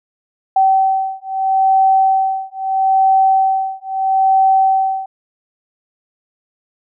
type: beating tone pair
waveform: sine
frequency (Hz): 768 / 768.77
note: G5 / G5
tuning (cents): -36 / -34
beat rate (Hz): 0.77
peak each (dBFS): -14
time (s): 0.56-5.06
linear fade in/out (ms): 5
effects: none